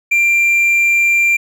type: tone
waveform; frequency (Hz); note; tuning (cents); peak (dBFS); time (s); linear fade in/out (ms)
triangle; 2373; D7; +17; -8; 0.11-1.37; 10
effects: none